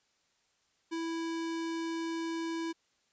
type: tone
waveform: square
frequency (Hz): 329.6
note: E4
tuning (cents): 0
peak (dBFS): -34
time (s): 0.91-2.73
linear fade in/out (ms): 20
effects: white hiss -73 dBFS RMS until 3.12 s + resampled to 16000 Hz